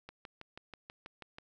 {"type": "click train", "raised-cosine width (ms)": 0.3, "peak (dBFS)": -30, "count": 9, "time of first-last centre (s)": [0.09, 1.384], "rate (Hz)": 6.18, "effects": []}